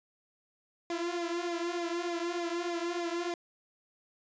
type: tone with flanger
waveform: sawtooth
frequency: 344 Hz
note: F4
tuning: 26 cents flat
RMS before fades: -34 dBFS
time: 0.9-3.34 s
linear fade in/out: 2 ms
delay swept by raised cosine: 0.67 to 4.57 ms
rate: 3.3 Hz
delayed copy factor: -0.8
effects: resampled to 16000 Hz